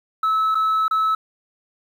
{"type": "tone with dropouts", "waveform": "sine", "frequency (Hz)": 1300, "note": "E6", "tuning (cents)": -24, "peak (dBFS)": -14, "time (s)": [0.23, 1.15], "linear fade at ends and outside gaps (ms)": 5, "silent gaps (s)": [[0.547, 0.552], [0.881, 0.91]], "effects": ["tanh soft clip ceiling -15 dBFS", "8-bit"]}